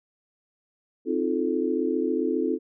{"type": "chord", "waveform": "sine", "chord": "F dominant seventh", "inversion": "second", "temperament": "just", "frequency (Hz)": [261.9, 314.3, 349.2, 436.5], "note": ["C4", "Eb4", "F4", "A4"], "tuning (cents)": [2, 18, 0, -14], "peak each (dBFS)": -28, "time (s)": [1.05, 2.59], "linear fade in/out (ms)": 50, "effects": []}